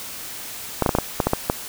clicks, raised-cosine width 1 ms, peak -3 dBFS, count 9, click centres 0.823 / 0.862 / 0.892 / 0.951 / 0.986 / 1.202 / 1.27 / 1.334 / 1.499 s, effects white hiss -34 dBFS RMS until 1.68 s

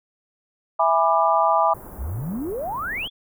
sine chord, E dominant seventh, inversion none, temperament just, 659.3 / 824.1 / 988.9 / 1186.7 Hz, E5 / G#5 / B5 / D6, 0 / -14 / +2 / +18 cents, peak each -21 dBFS, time 0.79-1.74 s, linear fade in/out 10 ms
pink band-stop noise, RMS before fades -39 dBFS, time 1.74-3.08 s, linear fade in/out 5 ms, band 1200 to 12000 Hz, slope 24 dB/octave
sine exponential sweep, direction up, 54 to 3526 Hz, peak -25 dBFS, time 1.97-3.1 s, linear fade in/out 50 ms
effects none

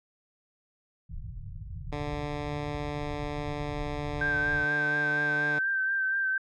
pink low-pass noise, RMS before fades -39 dBFS, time 1.09-4.65 s, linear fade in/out 10 ms, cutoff 160 Hz, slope 96 dB/octave
10% pulse tone with pitch glide, 146.83 to 148.28 Hz, D3 to D3, 0 to +17 cents, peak -24 dBFS, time 1.92-5.59 s, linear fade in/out 5 ms, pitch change +17 cents, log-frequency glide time 4.28-4.76 s
sine tone with vibrato, 1562 Hz, G6, 7 cents flat, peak -25 dBFS, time 4.21-6.38 s, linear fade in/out 5 ms, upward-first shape sine, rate 4.2 Hz, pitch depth 29 cents each way
effects low-pass 4000 Hz 12 dB/octave

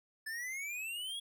square exponential sweep, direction up, 1735 to 3368 Hz, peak -39 dBFS, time 0.26-1.2 s, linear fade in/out 10 ms, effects none

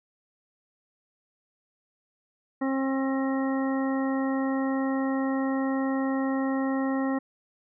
harmonic tone, 267.9 Hz, C4, 41 cents sharp, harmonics 1 / 2 / 3 / 4 / 5 / 7, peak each -25 / -33 / -36 / -38 / -41 / -39 dBFS, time 2.61-7.19 s, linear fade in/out 10 ms, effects none

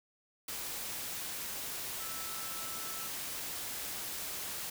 sine tone in noise, 1318.5 Hz, E6, in tune, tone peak -48 dBFS, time 2-3.08 s, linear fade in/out 5 ms, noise white, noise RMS -40 dBFS, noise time 0.48-4.7 s, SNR -11 dB, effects none

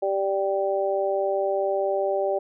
harmonic tone, 195.4 Hz, G3, 5 cents flat, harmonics 2 / 3 / 4, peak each -26 / -24 / -29 dBFS, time 0.02-2.39 s, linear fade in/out 10 ms, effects none

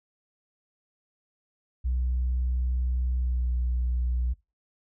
sine tone with pitch glide, 62.4 to 61.15 Hz, B1 to B1, +19 to -16 cents, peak -22 dBFS, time 1.84-4.34 s, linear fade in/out 20 ms, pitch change -35 cents, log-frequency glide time 3.18-3.5 s, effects noise-tail reverb RT60 0.3 s tail -25 dB re dry + tanh soft clip ceiling -21 dBFS

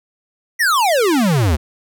square exponential sweep, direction down, 2005 to 69.1 Hz, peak -13 dBFS, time 0.59-1.57 s, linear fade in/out 20 ms, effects none

